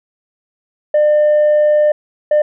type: tone bursts at uneven times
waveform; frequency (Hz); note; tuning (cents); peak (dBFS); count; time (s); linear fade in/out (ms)
sine; 600; D5; +37; -6; 2; 0.94-1.92 / 2.31-2.42; 5
effects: tanh soft clip ceiling -7 dBFS